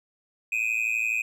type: tone with amplitude modulation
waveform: triangle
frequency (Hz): 2501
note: D#7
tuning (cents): +8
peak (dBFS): -18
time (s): 0.52-1.22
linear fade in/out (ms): 5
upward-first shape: sine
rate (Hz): 112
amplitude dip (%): 95
effects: none